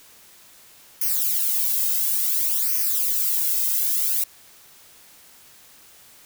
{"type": "noise with flanger", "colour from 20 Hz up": "violet", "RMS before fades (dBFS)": -22, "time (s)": [1.01, 4.24], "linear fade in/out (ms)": 5, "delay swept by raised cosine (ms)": [0.26, 1.76], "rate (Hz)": 0.57, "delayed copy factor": -0.9, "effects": ["white hiss -50 dBFS RMS until 6.25 s"]}